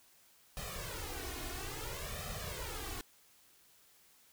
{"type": "noise with flanger", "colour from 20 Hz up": "pink", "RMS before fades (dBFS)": -42, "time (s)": [0.57, 3.01], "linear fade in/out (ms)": 0, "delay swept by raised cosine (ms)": [1.6, 2.8], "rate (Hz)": 0.59, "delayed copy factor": 1, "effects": ["white hiss -65 dBFS RMS until 4.32 s"]}